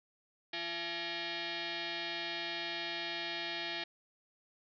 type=tone with frequency modulation; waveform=sine; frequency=677 Hz; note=E5; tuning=46 cents sharp; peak=-36 dBFS; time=0.53-3.84 s; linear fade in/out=5 ms; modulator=510 Hz; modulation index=7.2; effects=none